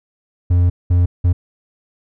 triangle tone bursts at uneven times, 88.3 Hz, F2, 20 cents sharp, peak -8 dBFS, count 3, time 0.5-0.7 / 0.9-1.06 / 1.24-1.33 s, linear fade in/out 10 ms, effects none

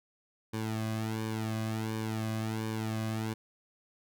sawtooth tone with flanger, 110.3 Hz, A2, 5 cents sharp, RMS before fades -34 dBFS, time 0.53-3.34 s, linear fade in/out 10 ms, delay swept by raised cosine 1.5 to 2.21 ms, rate 1.4 Hz, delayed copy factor -0.9, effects none

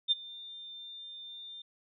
sine tone with ADSR envelope, 3599 Hz, A7, 38 cents sharp, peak -21 dBFS, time 0.08-1.62 s, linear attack 34 ms, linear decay 24 ms, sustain -22 dB, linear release 5 ms, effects none

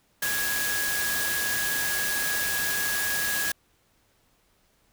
sine tone in noise, 1661.2 Hz, G#6, in tune, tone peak -28 dBFS, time 0.22-3.52 s, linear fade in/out 5 ms, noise white, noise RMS -29 dBFS, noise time 0.22-3.52 s, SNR -2 dB, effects pink hiss -66 dBFS RMS until 4.92 s

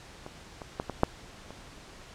clicks, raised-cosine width 1 ms, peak -26 / -25 / -16 / -19 / -6 / -28 dBFS, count 6, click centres 0.264 / 0.618 / 0.799 / 0.897 / 1.034 / 1.506 s, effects pink hiss -49 dBFS RMS until 2.14 s + low-pass 7000 Hz 12 dB/octave

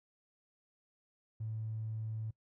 triangle tone, 110 Hz, A2, in tune, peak -33 dBFS, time 1.4-2.31 s, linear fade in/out 10 ms, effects noise-tail reverb RT60 0.1 s tail -25 dB re dry + tanh soft clip ceiling -34 dBFS

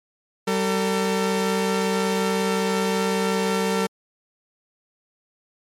sawtooth tone pair together, 192.6 / 450.7 Hz, G3 / A4, -30 / +42 cents, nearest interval octave + minor third, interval 1472 cents, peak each -19 dBFS, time 0.47-3.87 s, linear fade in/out 10 ms, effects low-pass 12000 Hz 12 dB/octave + MP3 64 kbps

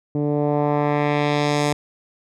10% pulse tone with low-pass filter sweep, 146.83 Hz, D3, in tune, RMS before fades -20 dBFS, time 0.15-1.73 s, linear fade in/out 2 ms, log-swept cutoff 330 to 9000 Hz, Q 1.1, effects none

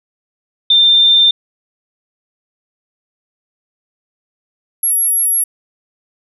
sine tone pair in turn, 3591 / 11247 Hz, A7 / F9, +35 / +11 cents, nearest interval octave + minor sixth, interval 1976 cents, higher second, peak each -6 / -11 dBFS, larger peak first, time 0.7-1.31 / 4.83-5.44 s, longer neither, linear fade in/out 5 ms, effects none

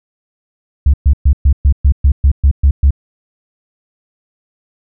sine tone bursts, 69.3 Hz, C#2, in tune, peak -3 dBFS, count 11, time 0.86-2.907 s, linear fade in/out 5 ms, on 77 ms, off 120 ms, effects tanh soft clip ceiling -2 dBFS

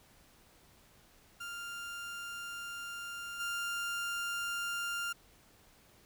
30% pulse tone with level steps, 1396.9 Hz, F6, in tune, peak -38 / -32 dBFS, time 1.4-5.13 s, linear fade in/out 10 ms, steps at 3.39 s, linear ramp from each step 20 ms, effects pink hiss -63 dBFS RMS until 6.05 s

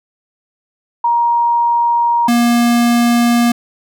sine / square tone pair in turn, 943 / 237.5 Hz, A#5 / A#3, +20 / +33 cents, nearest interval 2 octaves, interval 2387 cents, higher first, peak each -10 dBFS, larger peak neither, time 1.04-2.28 / 2.28-3.52 s, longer neither, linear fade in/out 5 ms, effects none

